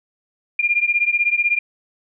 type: beating tone pair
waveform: sine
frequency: 2400 / 2416 Hz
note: D7 / D7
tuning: +37 / +48 cents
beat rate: 16 Hz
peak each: -18 / -19 dBFS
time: 0.59-1.59 s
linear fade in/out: 5 ms
effects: none